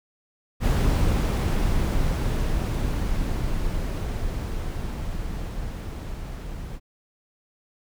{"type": "noise with level ramp", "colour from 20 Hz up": "brown", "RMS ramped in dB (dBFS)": [-19, -34], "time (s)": [0.6, 6.8], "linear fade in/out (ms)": 50, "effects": []}